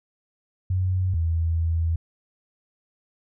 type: tone pair in turn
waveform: sine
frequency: 92.5 / 82.41 Hz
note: F#2 / E2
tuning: 0 / 0 cents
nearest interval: major second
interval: 200 cents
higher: first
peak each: -20 dBFS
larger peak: neither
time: 0.7-1.14 / 1.14-1.96 s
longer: second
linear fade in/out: 5 ms
effects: none